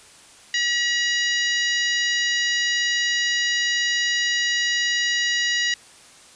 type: harmonic tone with a mistuned harmonic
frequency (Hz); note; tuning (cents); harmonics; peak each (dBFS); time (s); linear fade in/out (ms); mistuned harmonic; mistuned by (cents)
961; B5; -48; 2 / 3 / 4 / 5 / 6 / 7; -22 / -26 / -28 / -30 / -32 / -33; 0.54-5.74; 2; 6; -18
effects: white hiss -48 dBFS RMS until 6.35 s + resampled to 22050 Hz